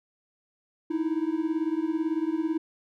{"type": "beating tone pair", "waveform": "triangle", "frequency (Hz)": [311.1, 329.1], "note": ["D#4", "E4"], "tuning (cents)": [0, -3], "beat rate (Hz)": 18, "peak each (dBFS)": -26, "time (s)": [0.9, 2.58], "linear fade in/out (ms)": 10, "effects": []}